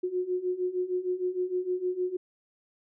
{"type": "beating tone pair", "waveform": "sine", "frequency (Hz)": [360, 366.5], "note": ["F#4", "F#4"], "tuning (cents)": [-47, -16], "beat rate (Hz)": 6.5, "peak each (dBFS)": [-32, -29], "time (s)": [0.03, 2.17], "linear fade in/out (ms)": 10, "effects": []}